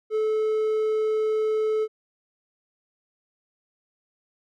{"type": "tone", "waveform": "triangle", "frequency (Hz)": 433.9, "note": "A4", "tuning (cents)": -24, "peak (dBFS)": -19, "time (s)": [0.1, 1.88], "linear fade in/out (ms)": 50, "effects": []}